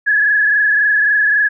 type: tone with frequency modulation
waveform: sine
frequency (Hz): 1688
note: G#6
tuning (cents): +28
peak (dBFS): -10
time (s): 0.06-1.49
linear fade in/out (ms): 20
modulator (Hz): 23.7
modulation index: 1.9
effects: none